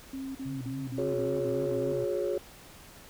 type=tone bursts; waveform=sine; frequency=268 Hz; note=C4; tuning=42 cents sharp; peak=-34 dBFS; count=7; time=0.13-1.928 s; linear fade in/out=5 ms; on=220 ms; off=43 ms
type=tone with vibrato; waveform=sine; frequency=130.81 Hz; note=C3; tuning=in tune; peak=-36 dBFS; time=0.45-2.05 s; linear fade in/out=10 ms; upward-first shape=triangle; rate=3.6 Hz; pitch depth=170 cents each way
type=chord; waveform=sine; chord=F# suspended second; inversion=none; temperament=equal with one note detuned; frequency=360.7 / 415.3 / 554.4 Hz; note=F#4 / G#4 / C#5; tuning=-44 / 0 / 0 cents; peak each=-31 dBFS; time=0.98-2.38 s; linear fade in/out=2 ms
effects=tanh soft clip ceiling -21 dBFS + pink hiss -51 dBFS RMS until 3.09 s